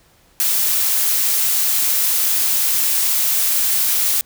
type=noise; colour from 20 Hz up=blue; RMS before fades=-17 dBFS; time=0.4-4.21 s; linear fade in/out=0 ms; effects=pink hiss -54 dBFS RMS until 4.25 s